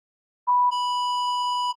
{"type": "tone pair in turn", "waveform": ["sine", "square"], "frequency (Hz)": [985, 985], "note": ["B5", "B5"], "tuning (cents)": [-5, -5], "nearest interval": "unison", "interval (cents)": 0, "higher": "neither", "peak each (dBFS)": [-16, -23], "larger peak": "first", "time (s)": [[0.47, 0.71], [0.71, 1.73]], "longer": "second", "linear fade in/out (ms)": 20, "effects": ["low-pass 5000 Hz 12 dB/octave", "AAC 48 kbps"]}